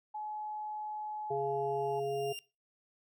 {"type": "tone", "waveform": "sine", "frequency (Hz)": 850, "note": "G#5", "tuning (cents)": 40, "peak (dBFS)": -37, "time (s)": [0.14, 2], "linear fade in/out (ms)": 10}
{"type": "harmonic tone", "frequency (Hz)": 138.59, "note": "C#3", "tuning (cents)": 0, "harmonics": [1, 3, 5], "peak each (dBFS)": [-44, -33, -37], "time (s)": [1.3, 2.33], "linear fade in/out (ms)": 10}
{"type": "tone with exponential growth", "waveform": "sawtooth", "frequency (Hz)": 2794, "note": "F7", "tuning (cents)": 0, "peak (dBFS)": -37, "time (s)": [1.37, 2.39], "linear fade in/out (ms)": 0, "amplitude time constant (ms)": 220}
{"effects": ["noise-tail reverb RT60 0.3 s tail -22 dB re dry"]}